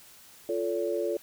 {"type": "tone cluster", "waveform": "sine", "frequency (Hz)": [348.2, 440.3, 569], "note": ["F4", "A4", "C#5"], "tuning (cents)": [-5, 1, 45], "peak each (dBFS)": -31, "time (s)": [0.49, 1.17], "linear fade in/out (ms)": 2, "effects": ["white hiss -53 dBFS RMS until 1.22 s"]}